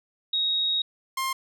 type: tone pair in turn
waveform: sine / sawtooth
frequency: 3773 / 1058.8 Hz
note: A#7 / C6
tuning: +20 / +20 cents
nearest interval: octave + minor seventh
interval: 2200 cents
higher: first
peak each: -22 dBFS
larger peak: neither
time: 0.33-0.82 / 1.17-1.33 s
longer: first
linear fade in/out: 5 ms
effects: none